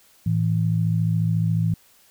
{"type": "tone pair together", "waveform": "sine", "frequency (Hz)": [110, 164.15], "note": ["A2", "E3"], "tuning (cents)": [0, -7], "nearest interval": "perfect fifth", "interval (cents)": 693, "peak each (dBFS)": [-21, -21], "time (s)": [0.26, 1.74], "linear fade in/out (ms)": 5, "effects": ["white hiss -56 dBFS RMS until 2.1 s"]}